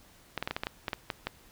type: clicks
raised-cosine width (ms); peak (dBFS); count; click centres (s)
0.3; -15; 11; 0.377 / 0.426 / 0.475 / 0.51 / 0.565 / 0.635 / 0.669 / 0.882 / 0.932 / 1.102 / 1.27
effects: pink hiss -58 dBFS RMS until 1.51 s